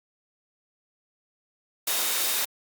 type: tone in noise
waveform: sine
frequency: 3700 Hz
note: A#7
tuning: 14 cents flat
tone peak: -36 dBFS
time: 1.87-2.45 s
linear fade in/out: 5 ms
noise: white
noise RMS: -26 dBFS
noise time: 1.87-2.45 s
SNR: -13 dB
effects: high-pass 400 Hz 12 dB/octave + Opus 48 kbps